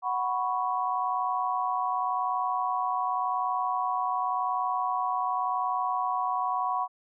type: chord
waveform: sine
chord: F# suspended fourth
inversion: none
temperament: equal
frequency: 740 / 987.8 / 1108.7 Hz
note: F#5 / B5 / C#6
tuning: 0 / 0 / 0 cents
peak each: -30 dBFS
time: 0.02-6.88 s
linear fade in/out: 50 ms
effects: none